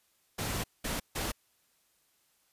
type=noise bursts at uneven times; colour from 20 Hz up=pink; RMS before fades=-34 dBFS; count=3; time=0.38-0.64 / 0.84-1 / 1.15-1.32 s; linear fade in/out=10 ms; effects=white hiss -71 dBFS RMS until 2.52 s + resampled to 32000 Hz